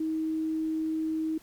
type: tone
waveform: sine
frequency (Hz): 317.1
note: D#4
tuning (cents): +33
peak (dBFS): -27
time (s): 0-1.38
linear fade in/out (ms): 5
effects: pink hiss -57 dBFS RMS until 1.42 s